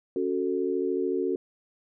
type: chord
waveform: sine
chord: F# minor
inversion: second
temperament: just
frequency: 277.5 / 370 / 444 Hz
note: C#4 / F#4 / A4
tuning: +2 / 0 / +16 cents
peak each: -31 / -27 / -30 dBFS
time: 0.16-1.36 s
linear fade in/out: 2 ms
effects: none